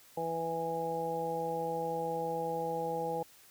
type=harmonic tone; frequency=164.81 Hz; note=E3; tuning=in tune; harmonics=1 / 2 / 3 / 4 / 5; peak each=-43 / -44 / -35 / -44 / -36 dBFS; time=0.17-3.23 s; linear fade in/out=5 ms; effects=white hiss -59 dBFS RMS until 3.5 s